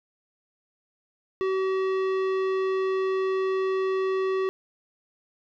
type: tone with tanh clipping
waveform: sine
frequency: 380.3 Hz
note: F#4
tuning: 48 cents sharp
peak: -25 dBFS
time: 1.41-4.49 s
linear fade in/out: 0 ms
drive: 15 dB
effects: none